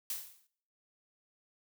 blue noise with exponential decay, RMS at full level -34 dBFS, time 0.1-0.47 s, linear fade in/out 2 ms, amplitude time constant 79 ms, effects noise-tail reverb RT60 0.6 s tail -20 dB re dry

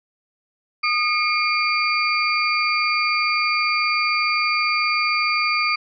sine tone cluster, 1225 / 2177 / 2390 / 4639 Hz, D#6 / C#7 / D7 / D8, -27 / -32 / +30 / -22 cents, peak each -22 / -25 / -22 / -25 dBFS, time 0.83-5.76 s, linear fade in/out 10 ms, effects none

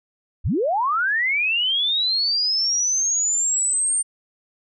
sine linear sweep, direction up, 32.9 to 8830 Hz, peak -18 dBFS, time 0.44-4.03 s, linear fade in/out 20 ms, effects none

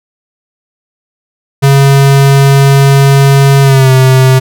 square tone with pitch glide, 138.1 to 130.65 Hz, C#3 to C3, -6 to -2 cents, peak -3 dBFS, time 1.62-4.4 s, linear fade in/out 20 ms, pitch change -96 cents, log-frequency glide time 3.62-3.91 s, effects none

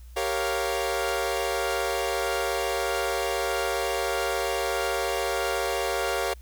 sawtooth chord, G half-diminished seventh, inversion none, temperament equal, 392 / 466.2 / 554.4 / 698.5 Hz, G4 / Bb4 / Db5 / F5, 0 / 0 / 0 / 0 cents, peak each -27 dBFS, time 0.16-6.34 s, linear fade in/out 10 ms, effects added 60 Hz sine -42 dBFS peak until 6.41 s + white hiss -60 dBFS RMS until 6.41 s

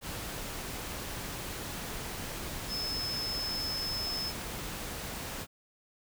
sine tone in noise, 5210 Hz, E8, 21 cents flat, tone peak -33 dBFS, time 2.68-4.33 s, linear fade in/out 50 ms, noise pink, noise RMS -39 dBFS, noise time 0.01-5.47 s, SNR +3 dB, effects none

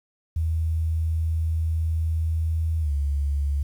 sine tone with pitch glide, 80.7 to 71.07 Hz, E2 to C#2, -36 to +44 cents, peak -21 dBFS, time 0.36-3.63 s, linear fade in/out 5 ms, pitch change -220 cents, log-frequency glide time 2.8-2.92 s, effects 9-bit

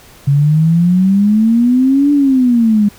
sine exponential two-way sweep, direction up then down, 137.9 to 292 to 202.5 Hz, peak -7 dBFS, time 0.27-2.89 s, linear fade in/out 10 ms, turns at 2.12 s, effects pink hiss -41 dBFS RMS until 2.98 s

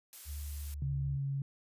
blue noise, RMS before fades -48 dBFS, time 0.13-0.74 s, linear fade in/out 0 ms
sine tone with pitch glide, 72.7 to 71.74 Hz, D2 to D2, -17 to -40 cents, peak -38 dBFS, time 0.25-1.19 s, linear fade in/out 50 ms, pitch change -23 cents, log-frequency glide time 0.66-0.97 s
sine tone, 138 Hz, C#3, 7 cents flat, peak -32 dBFS, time 0.82-1.42 s, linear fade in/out 2 ms
effects resampled to 32000 Hz

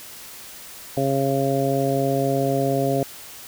harmonic tone, 136.6 Hz, C#3, 25 cents flat, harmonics 1 / 2 / 3 / 4 / 5, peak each -25 / -25 / -25 / -25 / -25 dBFS, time 0.97-3.03 s, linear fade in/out 2 ms, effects white hiss -40 dBFS RMS until 3.47 s

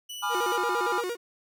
sawtooth tone, 2960 Hz, F#7, in tune, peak -33 dBFS, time 0.09-0.57 s, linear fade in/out 10 ms
triangle chord, G# diminished seventh, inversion none, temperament equal with one note detuned, 830.6 / 987.8 / 1198.6 / 1396.9 Hz, G#5 / B5 / D6 / F6, 0 / 0 / +35 / 0 cents, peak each -30 dBFS, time 0.22-1.02 s, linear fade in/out 20 ms
45% pulse tone with vibrato, 415.3 Hz, G#4, in tune, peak -29 dBFS, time 0.29-1.17 s, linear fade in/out 50 ms, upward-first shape square, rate 8.7 Hz, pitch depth 230 cents each way
effects none

